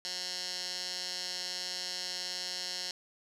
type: tone with band-pass filter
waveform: 15% pulse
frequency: 181.3 Hz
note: F#3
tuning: 35 cents flat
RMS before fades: -38 dBFS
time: 0.05-2.91 s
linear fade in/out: 0 ms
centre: 4900 Hz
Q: 3.8
effects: none